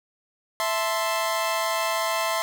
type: chord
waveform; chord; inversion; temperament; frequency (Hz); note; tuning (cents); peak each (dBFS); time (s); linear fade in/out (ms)
sawtooth; A minor; second; equal; 659.3 / 880 / 1046.5; E5 / A5 / C6; 0 / 0 / 0; -23 / -27 / -23; 0.6-2.42; 0
effects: none